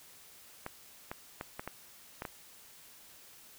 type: clicks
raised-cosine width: 0.5 ms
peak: -23 dBFS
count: 7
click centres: 0.664 / 1.115 / 1.411 / 1.595 / 1.676 / 2.221 / 2.252 s
effects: white hiss -56 dBFS RMS until 3.58 s